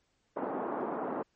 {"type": "band-pass noise", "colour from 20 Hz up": "pink", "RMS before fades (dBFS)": -35, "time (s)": [0.36, 1.23], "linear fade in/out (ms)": 10, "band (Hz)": [250, 1100], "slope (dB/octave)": 24, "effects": ["pink hiss -75 dBFS RMS until 1.35 s", "MP3 32 kbps"]}